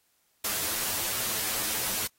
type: noise with comb filter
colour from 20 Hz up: white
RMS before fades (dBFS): -30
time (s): 0.44-2.07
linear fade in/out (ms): 5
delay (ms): 9.3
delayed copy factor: +0.5
effects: white hiss -70 dBFS RMS until 2.18 s + AAC 48 kbps